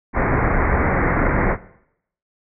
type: low-pass noise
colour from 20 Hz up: pink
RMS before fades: -18 dBFS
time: 0.13-1.57 s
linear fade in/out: 50 ms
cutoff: 2200 Hz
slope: 96 dB/octave
effects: noise-tail reverb RT60 0.7 s tail -17 dB re dry